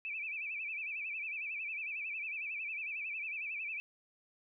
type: tone with vibrato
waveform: sine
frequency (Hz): 2468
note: D#7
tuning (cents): -15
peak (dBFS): -37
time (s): 0.05-3.8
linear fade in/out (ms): 0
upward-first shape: sine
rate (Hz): 11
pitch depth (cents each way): 130
effects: none